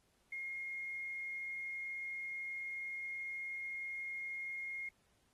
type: tone with quantisation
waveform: sine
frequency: 2141 Hz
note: C7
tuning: 39 cents sharp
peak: -40 dBFS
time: 0.32-4.89 s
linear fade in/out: 5 ms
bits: 11
effects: pink hiss -75 dBFS RMS until 5.33 s + AAC 32 kbps